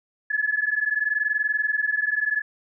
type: tone pair together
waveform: sine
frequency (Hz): 1700 / 1720.7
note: G#6 / A6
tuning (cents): +40 / -39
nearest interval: unison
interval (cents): 21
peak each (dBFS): -24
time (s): 0.3-2.42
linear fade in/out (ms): 10
effects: none